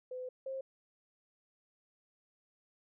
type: tone pair in turn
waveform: sine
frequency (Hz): 507 / 532.3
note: B4 / C5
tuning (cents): +45 / +30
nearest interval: minor second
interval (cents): 85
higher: second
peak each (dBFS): -39 / -37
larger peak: second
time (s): 0.11-0.29 / 0.46-0.61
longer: first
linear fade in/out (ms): 5
effects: none